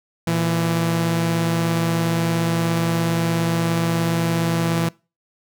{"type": "tone pair together", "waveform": "sawtooth", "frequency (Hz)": [116.79, 166.7], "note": ["A#2", "E3"], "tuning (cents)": [4, 20], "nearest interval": "tritone", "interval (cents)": 616, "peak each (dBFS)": [-22, -15], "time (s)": [0.27, 4.89], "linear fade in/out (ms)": 5, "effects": ["noise-tail reverb RT60 0.3 s tail -23 dB re dry"]}